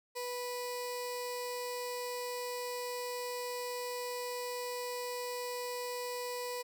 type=tone with notch filter; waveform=15% pulse; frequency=491.8 Hz; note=B4; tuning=7 cents flat; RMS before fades=-39 dBFS; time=0.15-6.63 s; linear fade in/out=20 ms; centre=1500 Hz; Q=1.1; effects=none